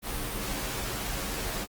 pink noise with comb filter, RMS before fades -33 dBFS, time 0.02-1.67 s, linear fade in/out 50 ms, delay 12 ms, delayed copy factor -0.95, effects Opus 32 kbps

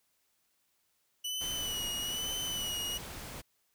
sawtooth tone with vibrato, 2960 Hz, F#7, in tune, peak -31 dBFS, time 1.24-2.98 s, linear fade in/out 10 ms, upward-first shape sine, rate 1.1 Hz, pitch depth 48 cents each way
pink noise, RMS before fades -44 dBFS, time 1.4-3.42 s, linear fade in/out 20 ms
effects white hiss -75 dBFS RMS until 3.74 s

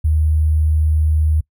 sine tone with sample-and-hold, 77.4 Hz, D#2, 9 cents flat, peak -12 dBFS, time 0.04-1.41 s, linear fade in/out 10 ms, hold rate 11025 Hz, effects noise-tail reverb RT60 0.1 s tail -23 dB re dry

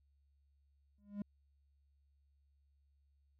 triangle tone with exponential growth, 203.9 Hz, G#3, 32 cents flat, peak -33 dBFS, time 0.98-1.22 s, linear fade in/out 2 ms, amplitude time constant 51 ms, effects added 70 Hz sine -70 dBFS peak until 3.39 s

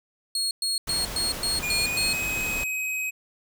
30% pulse tone bursts, 4300 Hz, C8, 47 cents sharp, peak -21 dBFS, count 7, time 0.35-2.13 s, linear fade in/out 2 ms, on 160 ms, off 110 ms
pink noise, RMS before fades -34 dBFS, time 0.87-2.64 s, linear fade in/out 5 ms
square tone with pitch glide, 2432 to 2531 Hz, D#7 to D#7, -40 to +29 cents, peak -27 dBFS, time 1.62-3.11 s, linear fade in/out 20 ms, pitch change +69 cents, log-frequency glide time 1.79-2.1 s
effects none

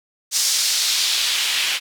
white noise with band-pass filter sweep, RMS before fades -20 dBFS, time 0.31-1.8 s, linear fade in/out 50 ms, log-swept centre 5800 to 2700 Hz, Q 1.6, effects none

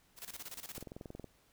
white noise with tremolo, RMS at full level -45 dBFS, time 0.16-0.84 s, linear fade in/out 50 ms, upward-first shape square, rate 17 Hz, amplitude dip 80%
click train, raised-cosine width 2 ms, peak -32 dBFS, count 11, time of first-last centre 0.78-1.243 s, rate 21.6 Hz
effects pink hiss -69 dBFS RMS until 1.52 s

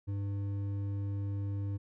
sine tone with hard clipping, 100 Hz, G2, 35 cents sharp, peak -34 dBFS, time 0.07-1.78 s, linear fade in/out 20 ms, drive 7 dB, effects none

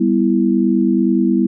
sine chord, E minor, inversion first, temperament just, 197.78 / 247.2 / 329.6 Hz, G3 / B3 / E4, +16 / +2 / 0 cents, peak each -16 dBFS, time 0-1.47 s, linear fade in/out 10 ms, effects none

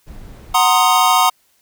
brown noise, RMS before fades -35 dBFS, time 0.06-0.55 s, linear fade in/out 20 ms
square chord, C half-diminished seventh, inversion second, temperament equal, 740 / 932.3 / 1046.5 / 1244.5 Hz, Gb5 / Bb5 / C6 / Eb6, 0 / 0 / 0 / 0 cents, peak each -17 dBFS, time 0.54-1.3 s, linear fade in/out 10 ms
effects white hiss -59 dBFS RMS until 1.61 s

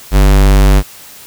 square tone, 49 Hz, G1, in tune, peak -5 dBFS, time 0.11-0.83 s, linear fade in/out 50 ms, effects white hiss -35 dBFS RMS until 1.26 s

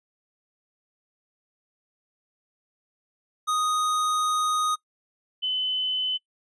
square / sine tone pair in turn, 1244.5 / 3027 Hz, D#6 / F#7, 0 / +39 cents, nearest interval octave + minor third, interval 1539 cents, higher second, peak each -23 dBFS, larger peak neither, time 3.47-4.76 / 5.42-6.18 s, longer first, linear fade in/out 20 ms, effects noise-tail reverb RT60 0.1 s tail -22 dB re dry + resampled to 24000 Hz

